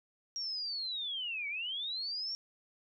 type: linear two-way sweep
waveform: sine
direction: down then up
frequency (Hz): 5640 to 2217 to 5580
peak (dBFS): -35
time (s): 0.36-2.35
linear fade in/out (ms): 0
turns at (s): 1.48
effects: none